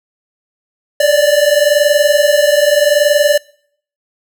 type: tone pair together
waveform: square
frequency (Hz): 576.2 / 597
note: D5 / D5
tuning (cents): -33 / +28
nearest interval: minor second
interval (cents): 61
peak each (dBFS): -12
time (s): 1-3.38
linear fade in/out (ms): 5
effects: noise-tail reverb RT60 0.6 s tail -24 dB re dry